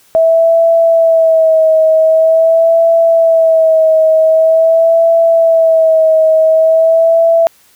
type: tone with vibrato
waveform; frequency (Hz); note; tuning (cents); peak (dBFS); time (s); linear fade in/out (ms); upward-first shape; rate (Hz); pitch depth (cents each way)
sine; 650; E5; -24; -5; 0.15-7.47; 0; sine; 0.45; 37
effects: white hiss -48 dBFS RMS until 7.75 s